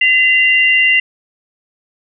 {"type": "tone pair together", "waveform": "sine", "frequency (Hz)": [2033, 2778], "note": ["B6", "F7"], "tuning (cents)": [50, -10], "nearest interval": "perfect fourth", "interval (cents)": 540, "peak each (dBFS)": -11, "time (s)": [0.01, 1], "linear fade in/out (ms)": 5, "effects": []}